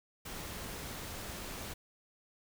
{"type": "noise", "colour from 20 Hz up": "pink", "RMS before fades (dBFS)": -43, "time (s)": [0.25, 1.74], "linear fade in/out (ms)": 10, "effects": []}